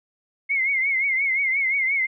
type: tone with vibrato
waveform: sine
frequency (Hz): 2150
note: C7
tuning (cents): +47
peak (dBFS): -19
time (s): 0.49-2.07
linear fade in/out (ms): 20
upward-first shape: triangle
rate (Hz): 5.7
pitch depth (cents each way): 100
effects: none